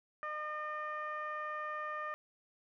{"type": "tone with low-pass filter", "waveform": "15% pulse", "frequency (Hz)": 607, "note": "D#5", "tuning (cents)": -43, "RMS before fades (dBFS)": -40, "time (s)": [0.23, 2.14], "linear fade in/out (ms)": 0, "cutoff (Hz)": 1500, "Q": 5.6, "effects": []}